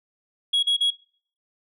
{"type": "tone bursts", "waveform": "sine", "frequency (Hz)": 3322, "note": "G#7", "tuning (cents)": 0, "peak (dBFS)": -15, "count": 3, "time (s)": [0.53, 0.906], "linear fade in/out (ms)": 10, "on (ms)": 100, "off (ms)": 38, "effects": ["noise-tail reverb RT60 0.5 s tail -22 dB re dry", "tanh soft clip ceiling -17 dBFS"]}